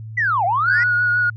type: linear two-way sweep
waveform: sine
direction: down then up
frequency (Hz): 2022 to 671 to 2022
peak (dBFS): -15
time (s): 0.17-0.84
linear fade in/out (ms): 10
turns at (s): 0.45
type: tone with vibrato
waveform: sine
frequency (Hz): 1452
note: F#6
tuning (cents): -33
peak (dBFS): -14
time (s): 0.68-1.3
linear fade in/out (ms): 5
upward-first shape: triangle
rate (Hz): 6.4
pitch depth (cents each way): 25
effects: tanh soft clip ceiling -8 dBFS + added 110 Hz sine -30 dBFS peak until 1.36 s